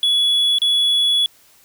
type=tone with dropouts; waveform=triangle; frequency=3390 Hz; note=G#7; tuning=35 cents sharp; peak=-12 dBFS; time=0.03-1.26 s; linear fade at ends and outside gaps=1 ms; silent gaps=0.585-0.618 s; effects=white hiss -52 dBFS RMS until 1.64 s